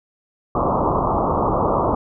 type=low-pass noise; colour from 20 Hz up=white; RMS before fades=-19 dBFS; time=0.55-1.95 s; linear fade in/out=5 ms; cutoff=1200 Hz; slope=96 dB/octave; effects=none